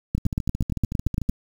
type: two click trains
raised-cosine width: 5 ms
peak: -9 / -15 dBFS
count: 11 / 16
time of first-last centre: 0.15-1.295 / 0.18-1.291 s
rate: 8.73 / 13.5 Hz
effects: 7-bit